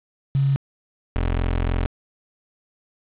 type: tone pair in turn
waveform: sine / 25% pulse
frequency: 137.4 / 43.28 Hz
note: C#3 / F1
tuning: -15 / -15 cents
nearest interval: octave + minor sixth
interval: 2000 cents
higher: first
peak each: -16 dBFS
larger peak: neither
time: 0.35-0.56 / 1.16-1.86 s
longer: second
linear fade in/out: 0 ms
effects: resampled to 8000 Hz + 7-bit